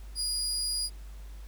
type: tone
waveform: 30% pulse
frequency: 4885 Hz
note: D#8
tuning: 33 cents flat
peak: -26 dBFS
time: 0.15-0.9 s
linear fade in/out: 50 ms
effects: added 50 Hz sine -41 dBFS peak until 1.47 s + pink hiss -58 dBFS RMS until 1.47 s